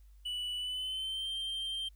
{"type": "tone with pitch glide", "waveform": "triangle", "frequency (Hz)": [2960, 3154], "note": ["F#7", "G7"], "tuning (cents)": [0, 10], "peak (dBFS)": -33, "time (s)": [0.25, 1.89], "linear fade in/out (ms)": 10, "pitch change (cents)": 110, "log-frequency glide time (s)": [0.57, 1.29], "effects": ["added 50 Hz sine -54 dBFS peak until 1.95 s", "white hiss -75 dBFS RMS until 1.95 s"]}